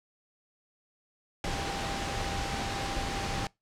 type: tone in noise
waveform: sine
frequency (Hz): 792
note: G5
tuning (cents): +18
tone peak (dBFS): -38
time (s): 1.44-3.47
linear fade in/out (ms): 2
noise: pink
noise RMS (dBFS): -33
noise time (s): 1.44-3.47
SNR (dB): -8
effects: noise-tail reverb RT60 0.2 s tail -24 dB re dry + low-pass 6000 Hz 12 dB/octave